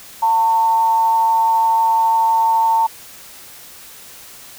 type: tone with amplitude modulation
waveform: sine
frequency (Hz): 903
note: A5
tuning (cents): +45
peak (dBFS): -10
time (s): 0.22-2.87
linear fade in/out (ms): 10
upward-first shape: sine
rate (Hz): 196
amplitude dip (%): 35
effects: white hiss -39 dBFS RMS until 4.58 s